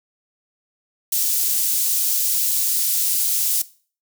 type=high-pass noise; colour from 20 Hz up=white; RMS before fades=-20 dBFS; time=1.12-3.62 s; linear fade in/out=5 ms; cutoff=5800 Hz; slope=12 dB/octave; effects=noise-tail reverb RT60 0.4 s tail -18 dB re dry